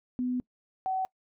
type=tone pair in turn; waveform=sine; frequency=250 / 756.1 Hz; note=B3 / F#5; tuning=+21 / +37 cents; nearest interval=octave + perfect fifth; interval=1916 cents; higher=second; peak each=-27 dBFS; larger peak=neither; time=0.19-0.4 / 0.86-1.05 s; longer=first; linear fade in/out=0 ms; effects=noise-tail reverb RT60 0.1 s tail -24 dB re dry

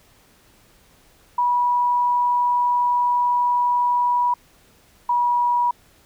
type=tone pair in turn; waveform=sine; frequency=974 / 967.3 Hz; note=B5 / B5; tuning=-24 / -36 cents; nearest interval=unison; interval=12 cents; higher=first; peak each=-16 dBFS; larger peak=neither; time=1.38-4.34 / 5.09-5.71 s; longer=first; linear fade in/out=5 ms; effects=pink hiss -55 dBFS RMS until 6.05 s

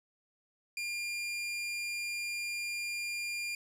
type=tone; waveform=sawtooth; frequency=2400 Hz; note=D7; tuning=37 cents sharp; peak=-31 dBFS; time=0.77-3.55 s; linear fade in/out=2 ms; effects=low-pass 11000 Hz 12 dB/octave

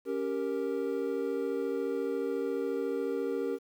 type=chord; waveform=triangle; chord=G diminished; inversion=second; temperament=equal; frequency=277.2 / 392 / 466.2 Hz; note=Db4 / G4 / Bb4; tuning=0 / 0 / 0 cents; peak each=-34 / -32 / -31 dBFS; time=0.05-3.59 s; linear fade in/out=50 ms; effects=10-bit

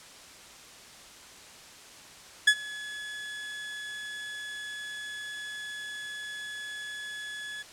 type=tone with ADSR envelope; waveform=30% pulse; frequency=1700 Hz; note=G#6; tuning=40 cents sharp; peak=-12 dBFS; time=2.47-7.63 s; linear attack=8 ms; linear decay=63 ms; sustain=-22 dB; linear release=15 ms; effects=white hiss -49 dBFS RMS until 7.72 s + low-pass 8000 Hz 12 dB/octave

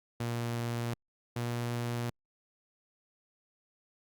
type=tone pair in turn; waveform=sawtooth; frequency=118.1 / 119.4 Hz; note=A#2 / A#2; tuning=+23 / +42 cents; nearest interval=unison; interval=19 cents; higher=second; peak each=-28 dBFS; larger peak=neither; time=0.2-0.94 / 1.36-2.1 s; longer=neither; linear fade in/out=5 ms; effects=Opus 48 kbps

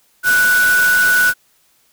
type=tone in noise; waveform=sine; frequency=1480 Hz; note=F#6; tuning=in tune; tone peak=-10 dBFS; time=0.23-1.34 s; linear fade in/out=50 ms; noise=white; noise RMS=-22 dBFS; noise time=0.23-1.34 s; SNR=+9 dB; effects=white hiss -57 dBFS RMS until 1.92 s

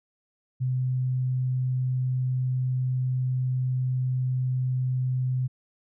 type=tone; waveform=sine; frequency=128 Hz; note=C3; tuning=38 cents flat; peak=-23 dBFS; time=0.6-5.48 s; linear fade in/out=20 ms; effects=none

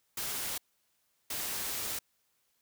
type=noise bursts at uneven times; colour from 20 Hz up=white; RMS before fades=-36 dBFS; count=2; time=0.17-0.58 / 1.3-1.99 s; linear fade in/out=5 ms; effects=white hiss -75 dBFS RMS until 2.61 s

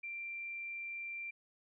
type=tone; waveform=sine; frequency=2362 Hz; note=D7; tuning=9 cents sharp; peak=-40 dBFS; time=0.03-1.31 s; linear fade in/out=10 ms; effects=none

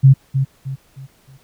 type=tone with echo; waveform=sine; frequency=134.7 Hz; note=C#3; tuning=49 cents flat; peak=-4 dBFS; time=0.03-0.14 s; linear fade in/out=20 ms; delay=310 ms; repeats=4; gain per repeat=-9 dB; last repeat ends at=1.38 s; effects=pink hiss -55 dBFS RMS until 1.43 s

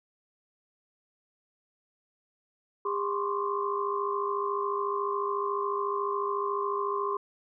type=tone cluster; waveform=sine; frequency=403.9 / 1036 / 1090 / 1178 Hz; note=G#4 / C6 / C#6 / D6; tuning=-48 / -17 / -29 / +5 cents; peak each=-31 / -32 / -34 / -37 dBFS; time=2.85-7.17 s; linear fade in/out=5 ms; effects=none

